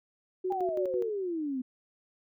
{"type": "tone with tremolo", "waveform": "sine", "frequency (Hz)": 370, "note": "F#4", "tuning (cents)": 0, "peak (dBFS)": -28, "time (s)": [0.44, 1.1], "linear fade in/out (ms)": 10, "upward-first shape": "square", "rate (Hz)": 6, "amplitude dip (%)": 65}
{"type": "exponential sweep", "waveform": "sine", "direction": "down", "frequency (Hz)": [814, 247.9], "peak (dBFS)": -30, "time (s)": [0.5, 1.62], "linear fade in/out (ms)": 10}
{"effects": []}